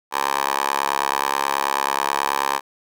10% pulse tone with high-pass filter, 69.3 Hz, C#2, in tune, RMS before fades -22 dBFS, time 0.11-2.61 s, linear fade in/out 50 ms, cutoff 860 Hz, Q 2.6, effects none

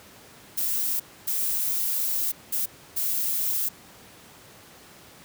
violet noise bursts at uneven times, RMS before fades -26 dBFS, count 4, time 0.57-1 / 1.27-2.32 / 2.52-2.66 / 2.96-3.69 s, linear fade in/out 10 ms, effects pink hiss -49 dBFS RMS until 5.24 s + high-pass 100 Hz 12 dB/octave

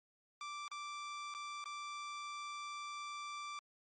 sawtooth tone with dropouts, 1173 Hz, D6, 2 cents flat, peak -39 dBFS, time 0.41-3.59 s, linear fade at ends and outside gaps 1 ms, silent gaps 0.68-0.715 / 1.34-1.348 / 1.641-1.657 s, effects low-pass 8000 Hz 12 dB/octave + MP3 32 kbps

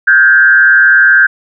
sine tone with frequency modulation, 1568 Hz, G6, in tune, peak -3 dBFS, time 0.07-1.27 s, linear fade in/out 10 ms, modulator 116 Hz, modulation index 0.89, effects none

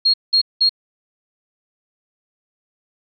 sine tone bursts, 4272 Hz, C8, 35 cents sharp, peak -11 dBFS, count 3, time 0.05-0.694 s, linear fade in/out 10 ms, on 88 ms, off 190 ms, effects none

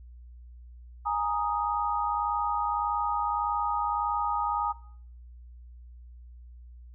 sine chord, Ab suspended second, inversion none, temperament equal, 830.6 / 932.3 / 1244.5 Hz, Ab5 / Bb5 / Eb6, 0 / 0 / 0 cents, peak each -30 dBFS, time 1.05-4.73 s, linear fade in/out 20 ms, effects noise-tail reverb RT60 0.6 s tail -20 dB re dry + added 60 Hz sine -45 dBFS peak until 6.94 s

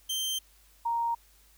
sawtooth / sine tone pair in turn, 3136 / 932.3 Hz, G7 / A#5, 0 / 0 cents, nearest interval octave + major sixth, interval 2100 cents, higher first, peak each -26 dBFS, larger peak neither, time 0.09-0.39 / 0.85-1.15 s, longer neither, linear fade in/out 10 ms, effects added 50 Hz sine -61 dBFS peak until 1.57 s + white hiss -62 dBFS RMS until 1.57 s

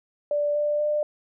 sine tone with pitch steps, 586 / 591.8 / 597.6 Hz, D5 / D5 / D5, -4 / +13 / +30 cents, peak -21 dBFS, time 0.31-1.03 s, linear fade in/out 2 ms, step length 240 ms, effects none

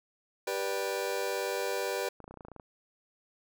sawtooth chord, G major, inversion none, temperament just, 392 / 490 / 588 Hz, G4 / B4 / D5, 0 / -14 / +2 cents, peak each -31 / -30 / -32 dBFS, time 0.47-2.09 s, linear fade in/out 5 ms
clicks, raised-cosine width 1 ms, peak -32 dBFS, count 12, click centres 2.203 / 2.242 / 2.279 / 2.31 / 2.341 / 2.373 / 2.408 / 2.45 / 2.484 / 2.517 / 2.563 / 2.598 s
effects none

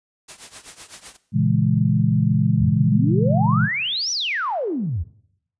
white noise with tremolo, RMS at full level -36 dBFS, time 0.28-1.17 s, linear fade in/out 10 ms, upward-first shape triangle, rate 7.9 Hz, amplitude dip 90%
sine chord, A# half-diminished seventh, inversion none, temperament equal, 116.54 / 138.59 / 164.81 / 207.7 Hz, A#2 / C#3 / E3 / G#3, 0 / 0 / 0 / 0 cents, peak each -21 dBFS, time 1.32-3.69 s, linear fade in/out 50 ms
sine exponential two-way sweep, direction up then down, 73.2 to 6020 to 73.2 Hz, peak -21 dBFS, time 2.59-5.04 s, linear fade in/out 20 ms, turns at 4.11 s
effects noise-tail reverb RT60 0.7 s tail -18 dB re dry + resampled to 22050 Hz

